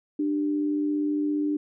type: tone pair together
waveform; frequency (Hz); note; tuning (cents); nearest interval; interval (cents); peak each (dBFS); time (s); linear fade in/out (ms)
sine; 297.1 / 392; D4 / G4; +20 / 0; perfect fourth; 480; -23 / -35; 0.19-1.57; 5
effects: none